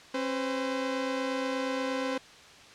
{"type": "tone pair together", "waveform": "sawtooth", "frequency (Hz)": [269.2, 510], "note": ["C4", "C5"], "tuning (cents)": [49, -44], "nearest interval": "major seventh", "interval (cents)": 1107, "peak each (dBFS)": -28, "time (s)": [0.14, 2.18], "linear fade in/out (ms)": 5, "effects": ["white hiss -51 dBFS RMS until 2.74 s", "low-pass 5000 Hz 12 dB/octave"]}